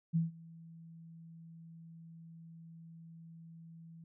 sine tone with ADSR envelope, 164.81 Hz, E3, in tune, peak -26 dBFS, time 0.13-4.04 s, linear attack 29 ms, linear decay 150 ms, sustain -24 dB, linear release 3 ms, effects none

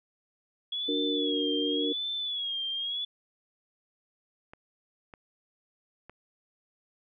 sine tone with vibrato, 3353 Hz, G#7, 16 cents sharp, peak -30 dBFS, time 0.72-3.05 s, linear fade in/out 5 ms, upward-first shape sine, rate 0.9 Hz, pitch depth 94 cents each way
sine chord, D augmented, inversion none, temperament equal, 293.7 / 370 / 466.2 Hz, D4 / F#4 / A#4, 0 / 0 / 0 cents, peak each -30 / -35 / -32 dBFS, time 0.88-1.93 s, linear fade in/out 10 ms
clicks, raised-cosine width 0.5 ms, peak -31 dBFS, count 3, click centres 4.535 / 5.138 / 6.096 s
effects none

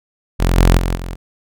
sawtooth tone with level steps, 43.81 Hz, F1, 6 cents sharp, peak -8 / -4 / -12 / -20 dBFS, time 0.39-1.16 s, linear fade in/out 20 ms, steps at 0.57 / 0.78 / 0.95 s, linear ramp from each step 2 ms, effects none

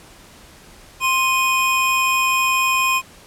square tone pair together, 1050.7 / 2489 Hz, C6 / D#7, +7 / 0 cents, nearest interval octave + minor third, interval 1493 cents, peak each -19 dBFS, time 1-3.02 s, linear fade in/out 50 ms, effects pink hiss -45 dBFS RMS until 3.26 s + low-pass 12000 Hz 12 dB/octave

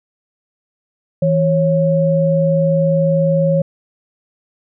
sine tone pair together, 163.22 / 549 Hz, E3 / C#5, -17 / -17 cents, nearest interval octave + major sixth, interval 2100 cents, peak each -14 / -14 dBFS, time 1.22-3.62 s, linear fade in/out 5 ms, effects none

